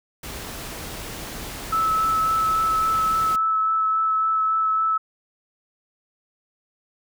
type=noise; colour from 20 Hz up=pink; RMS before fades=-34 dBFS; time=0.23-3.36 s; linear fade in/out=5 ms
type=tone with vibrato; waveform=sine; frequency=1305 Hz; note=E6; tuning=18 cents flat; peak=-18 dBFS; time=1.72-4.98 s; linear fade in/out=10 ms; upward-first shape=sine; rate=3.6 Hz; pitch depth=10 cents each way
effects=none